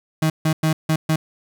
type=tone bursts at uneven times; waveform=35% pulse; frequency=157.8 Hz; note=D#3; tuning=25 cents sharp; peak=-14 dBFS; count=5; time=0.22-0.3 / 0.45-0.53 / 0.63-0.73 / 0.89-0.96 / 1.09-1.16 s; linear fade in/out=5 ms; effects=none